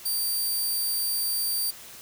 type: tone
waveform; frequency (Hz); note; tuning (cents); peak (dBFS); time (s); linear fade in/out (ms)
5% pulse; 4664; D8; -13; -18; 0.05-1.71; 10
effects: white hiss -45 dBFS RMS until 2.01 s